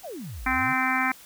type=exponential two-way sweep; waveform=sine; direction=down then up; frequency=812 to 46.25 to 162.8 Hz; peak=-34 dBFS; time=0.03-0.74 s; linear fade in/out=20 ms; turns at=0.45 s
type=harmonic tone; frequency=259.1 Hz; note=C4; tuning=17 cents flat; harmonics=1 / 3 / 4 / 5 / 6 / 7 / 8 / 9; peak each=-30 / -30 / -30 / -30 / -30 / -30 / -30 / -30 dBFS; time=0.46-1.12 s; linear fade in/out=5 ms
effects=white hiss -49 dBFS RMS until 1.25 s

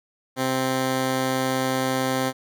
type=tone pair together; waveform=10% pulse; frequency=130.8 / 261.6 Hz; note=C3 / C4; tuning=0 / 0 cents; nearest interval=octave; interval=1200 cents; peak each=-18 dBFS; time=0.36-2.33 s; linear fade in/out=50 ms; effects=none

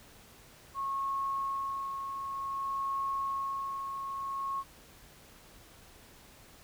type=tone with tremolo; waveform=sine; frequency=1093 Hz; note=C#6; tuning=25 cents flat; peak=-30 dBFS; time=0.74-4.64 s; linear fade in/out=50 ms; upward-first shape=sine; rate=0.54 Hz; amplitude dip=45%; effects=pink hiss -56 dBFS RMS until 6.63 s

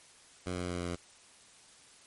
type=tone with pitch steps; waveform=10% pulse; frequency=90.3 / 89.62 / 88.95 / 88.29 / 87.63 / 86.97 Hz; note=F#2 / F2 / F2 / F2 / F2 / F2; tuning=-42 / +45 / +32 / +19 / +6 / -7 cents; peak=-26 dBFS; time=0.46-0.958 s; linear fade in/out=5 ms; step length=83 ms; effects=white hiss -58 dBFS RMS until 2.06 s + MP3 48 kbps

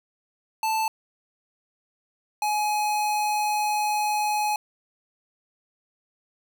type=tone pair in turn; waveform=square; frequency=880 / 841.9 Hz; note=A5 / G#5; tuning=0 / +23 cents; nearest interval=minor second; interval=77 cents; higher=first; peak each=-23 dBFS; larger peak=neither; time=0.63-0.88 / 2.42-4.56 s; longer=second; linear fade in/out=2 ms; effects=none

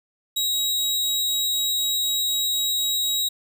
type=tone; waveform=sawtooth; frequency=3824 Hz; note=A#7; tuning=43 cents sharp; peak=-18 dBFS; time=0.36-3.29 s; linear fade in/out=10 ms; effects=none

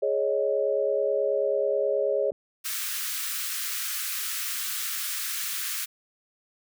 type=chord; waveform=sine; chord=Ab suspended fourth; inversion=none; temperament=just; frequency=415.3 / 553.7 / 623 Hz; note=Ab4 / Db5 / Eb5; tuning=0 / -2 / +2 cents; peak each=-27 / -25 / -29 dBFS; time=0.02-2.31 s; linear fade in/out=10 ms
type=click; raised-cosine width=2 ms; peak=-29 dBFS; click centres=2.319 s
type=high-pass noise; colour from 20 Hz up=white; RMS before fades=-31 dBFS; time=2.64-5.86 s; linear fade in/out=20 ms; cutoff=1200 Hz; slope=48 dB/octave
effects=none

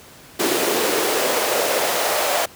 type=noise with high-pass filter sweep; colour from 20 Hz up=pink; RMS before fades=-20 dBFS; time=0.39-2.46 s; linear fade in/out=10 ms; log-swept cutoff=340 to 650 Hz; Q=2.6; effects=pink hiss -44 dBFS RMS until 2.55 s + high-pass 80 Hz 12 dB/octave

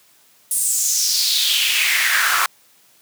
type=noise with high-pass filter sweep; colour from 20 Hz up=pink; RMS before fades=-18 dBFS; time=0.51-2.46 s; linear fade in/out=2 ms; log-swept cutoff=9700 to 1200 Hz; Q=4; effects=white hiss -54 dBFS RMS until 3.01 s + high-pass 100 Hz 12 dB/octave

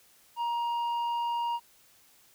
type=tone with tanh clipping; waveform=triangle; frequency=943 Hz; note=A#5; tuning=20 cents sharp; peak=-29 dBFS; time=0.36-1.6 s; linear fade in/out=50 ms; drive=10 dB; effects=white hiss -61 dBFS RMS until 2.34 s

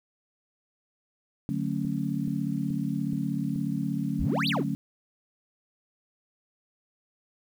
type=chord; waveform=sine; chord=D major seventh; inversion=none; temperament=just; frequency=146.83 / 183.54 / 220.2 / 275.3 Hz; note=D3 / F#3 / A3 / C#4; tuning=0 / -14 / +2 / -12 cents; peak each=-32 dBFS; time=1.49-4.75 s; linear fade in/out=0 ms
type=click train; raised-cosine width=3 ms; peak=-30 dBFS; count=5; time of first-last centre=1.85-3.559 s; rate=2.34 Hz
type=exponential two-way sweep; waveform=triangle; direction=up then down; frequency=36 to 4835 to 166.5 Hz; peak=-25 dBFS; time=4.19-4.64 s; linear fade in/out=10 ms; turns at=4.48 s
effects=9-bit

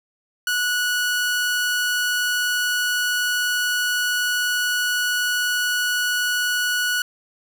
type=tone; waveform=sawtooth; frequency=1469 Hz; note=F#6; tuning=13 cents flat; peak=-16 dBFS; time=0.47-7.02 s; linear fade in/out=2 ms; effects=none

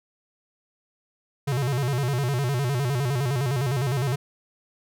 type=tone with vibrato; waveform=square; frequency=131.6 Hz; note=C3; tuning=10 cents sharp; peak=-23 dBFS; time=1.47-4.16 s; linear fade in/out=10 ms; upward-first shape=square; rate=9.8 Hz; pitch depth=130 cents each way; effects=none

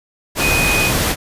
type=tone in noise; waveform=sine; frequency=2494 Hz; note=D#7; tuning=3 cents sharp; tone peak=-16 dBFS; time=0.39-0.92 s; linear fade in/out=50 ms; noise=pink; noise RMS=-17 dBFS; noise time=0.35-1.16 s; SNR=-2 dB; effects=resampled to 32000 Hz

